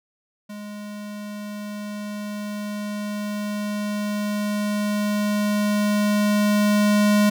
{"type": "tone with level ramp", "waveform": "square", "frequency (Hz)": 207.7, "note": "G#3", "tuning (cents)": 0, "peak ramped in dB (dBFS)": [-34, -15], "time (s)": [0.49, 7.3], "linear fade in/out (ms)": 10, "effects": []}